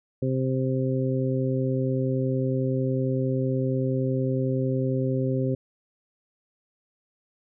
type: harmonic tone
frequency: 130.81 Hz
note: C3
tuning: in tune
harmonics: 1 / 2 / 3 / 4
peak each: -25 / -28 / -30 / -31 dBFS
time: 0.22-5.55 s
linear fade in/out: 5 ms
effects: none